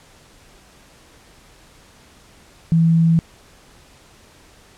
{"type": "tone", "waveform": "sine", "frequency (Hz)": 164.81, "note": "E3", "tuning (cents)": 0, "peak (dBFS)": -11, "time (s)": [2.72, 3.19], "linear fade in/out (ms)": 0, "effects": ["pink hiss -49 dBFS RMS until 4.77 s", "low-pass 10000 Hz 12 dB/octave"]}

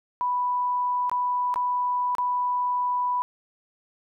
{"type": "tone with dropouts", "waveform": "sine", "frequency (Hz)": 987.8, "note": "B5", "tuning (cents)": 0, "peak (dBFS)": -22, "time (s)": [0.21, 3.22], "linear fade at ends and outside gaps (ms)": 0, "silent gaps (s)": [[1.096, 1.115], [1.541, 1.559], [2.151, 2.183]], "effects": []}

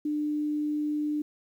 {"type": "tone", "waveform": "sine", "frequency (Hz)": 299, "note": "D4", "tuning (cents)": 31, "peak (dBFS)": -26, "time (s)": [0.05, 1.22], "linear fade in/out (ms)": 5, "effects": ["10-bit"]}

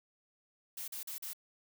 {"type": "noise bursts", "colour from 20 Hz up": "blue", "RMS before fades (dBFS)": -42, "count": 4, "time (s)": [0.77, 1.333], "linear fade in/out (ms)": 5, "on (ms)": 110, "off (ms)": 41, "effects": []}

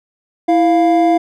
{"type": "tone pair together", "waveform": "triangle", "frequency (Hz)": [329.6, 698.5], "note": ["E4", "F5"], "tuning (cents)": [0, 0], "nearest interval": "octave + minor second", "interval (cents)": 1300, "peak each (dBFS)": -10, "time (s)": [0.48, 1.18], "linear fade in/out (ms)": 10, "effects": []}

